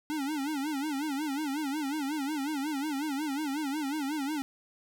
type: tone with vibrato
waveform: square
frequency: 290 Hz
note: D4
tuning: 22 cents flat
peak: -31 dBFS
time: 0.1-4.42 s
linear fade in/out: 0 ms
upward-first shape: sine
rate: 5.5 Hz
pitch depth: 140 cents each way
effects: none